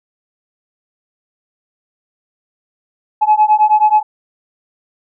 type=beating tone pair; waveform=sine; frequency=848 / 857.4 Hz; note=G#5 / A5; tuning=+36 / -45 cents; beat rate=9.4 Hz; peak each=-10 dBFS; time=3.21-4.03 s; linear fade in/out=20 ms; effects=tanh soft clip ceiling -2 dBFS